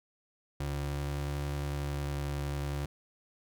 square ring-modulated tone, 106.8 Hz, G#2, 49 cents sharp, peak -30 dBFS, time 0.6-2.86 s, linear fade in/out 5 ms, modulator 35.5 Hz, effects none

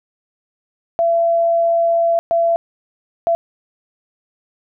sine tone bursts at uneven times, 674 Hz, E5, 38 cents sharp, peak -12 dBFS, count 3, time 0.99-2.19 / 2.31-2.56 / 3.27-3.35 s, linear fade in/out 0 ms, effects none

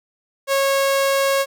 sawtooth tone, 548 Hz, C#5, 20 cents flat, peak -12 dBFS, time 0.47-1.46 s, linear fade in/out 50 ms, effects none

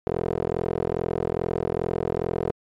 15% pulse tone with band-pass filter, 42.4 Hz, E1, 50 cents sharp, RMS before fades -26 dBFS, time 0.07-2.51 s, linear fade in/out 0 ms, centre 460 Hz, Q 2, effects MP3 96 kbps

